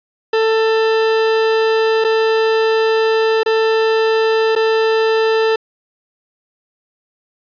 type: tone with dropouts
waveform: 40% pulse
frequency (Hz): 444.1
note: A4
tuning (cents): +16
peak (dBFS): -11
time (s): 0.33-5.56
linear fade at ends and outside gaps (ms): 5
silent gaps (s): 2.042-2.046 / 3.433-3.46 / 4.553-4.561
effects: resampled to 11025 Hz + 7-bit